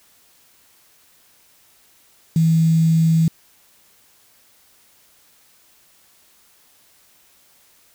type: tone with quantisation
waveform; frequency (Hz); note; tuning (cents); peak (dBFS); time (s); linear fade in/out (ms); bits
sine; 162.4; E3; -26; -12; 2.36-3.28; 2; 6
effects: white hiss -55 dBFS RMS until 7.94 s